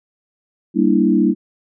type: chord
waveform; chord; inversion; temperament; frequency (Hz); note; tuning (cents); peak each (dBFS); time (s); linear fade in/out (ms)
sine; E half-diminished seventh; first; equal; 196 / 233.1 / 293.7 / 329.6; G3 / Bb3 / D4 / E4; 0 / 0 / 0 / 0; -17; 0.74-1.35; 50
effects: none